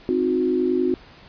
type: chord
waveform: sine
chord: C diminished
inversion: none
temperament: equal with one note detuned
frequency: 261.6 / 311.1 / 362 Hz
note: C4 / Eb4 / Gb4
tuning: 0 / 0 / -38 cents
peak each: -23 / -26 / -20 dBFS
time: 0.09-0.94 s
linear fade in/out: 0 ms
effects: pink hiss -47 dBFS RMS until 1.28 s + resampled to 11025 Hz